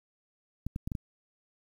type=clicks; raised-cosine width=5 ms; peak=-21 dBFS; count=5; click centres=0.666 / 0.761 / 0.875 / 0.918 / 0.952 s; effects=9-bit